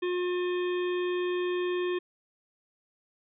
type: harmonic tone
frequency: 358.1 Hz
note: F4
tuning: 43 cents sharp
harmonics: 1 / 3 / 5 / 7 / 9 / 10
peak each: -27 / -40 / -41 / -43 / -45 / -50 dBFS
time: 0.02-1.99 s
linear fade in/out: 10 ms
effects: none